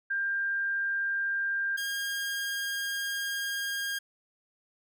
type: tone pair in turn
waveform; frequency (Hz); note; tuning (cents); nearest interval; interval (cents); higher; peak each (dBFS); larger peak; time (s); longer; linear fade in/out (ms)
sine / sawtooth; 1594 / 1618.1; G6 / G#6; +28 / -46; unison; 26; second; -27 / -27; neither; 0.1-1.77 / 1.77-3.99; second; 10
effects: none